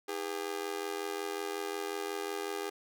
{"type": "tone with amplitude modulation", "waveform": "sawtooth", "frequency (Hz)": 404.2, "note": "G#4", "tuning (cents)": -47, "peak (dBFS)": -27, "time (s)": [0.08, 2.7], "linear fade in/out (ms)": 10, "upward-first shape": "sine", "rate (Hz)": 85.5, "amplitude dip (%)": 90, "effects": []}